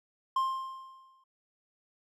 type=tone with exponential decay; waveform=triangle; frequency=1056 Hz; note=C6; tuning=16 cents sharp; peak=-22 dBFS; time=0.36-1.24 s; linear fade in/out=5 ms; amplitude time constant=190 ms; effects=none